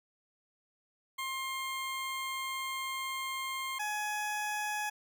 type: tone pair in turn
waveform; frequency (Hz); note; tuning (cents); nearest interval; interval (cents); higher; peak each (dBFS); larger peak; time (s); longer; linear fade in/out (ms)
20% pulse; 1062 / 841.1; C6 / G#5; +25 / +22; major third; 403; first; -30 / -28; second; 1.18-3.79 / 3.79-4.9; first; 10
effects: none